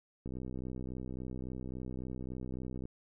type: click train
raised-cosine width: 3 ms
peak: -29 dBFS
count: 166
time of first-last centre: 0.26-2.854 s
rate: 63.6 Hz
effects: none